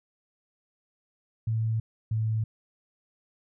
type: tone pair in turn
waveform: sine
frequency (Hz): 111.7 / 110.29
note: A2 / A2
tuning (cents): +27 / +5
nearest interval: unison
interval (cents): 22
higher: first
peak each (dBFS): -24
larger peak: neither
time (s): 1.47-1.8 / 2.11-2.44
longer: neither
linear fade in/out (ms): 5
effects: none